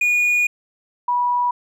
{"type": "tone pair in turn", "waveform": ["triangle", "sine"], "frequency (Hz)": [2448, 975.4], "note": ["D#7", "B5"], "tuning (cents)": [-29, -22], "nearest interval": "octave + major third", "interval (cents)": 1593, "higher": "first", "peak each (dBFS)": [-13, -16], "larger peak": "first", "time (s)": [[0.01, 0.47], [1.08, 1.51]], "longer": "first", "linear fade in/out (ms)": 5, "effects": []}